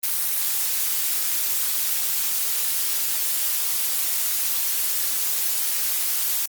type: noise with amplitude modulation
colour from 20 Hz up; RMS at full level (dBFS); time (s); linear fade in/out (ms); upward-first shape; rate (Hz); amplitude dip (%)
blue; -20; 0.03-6.46; 5; sine; 226; 65
effects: Opus 32 kbps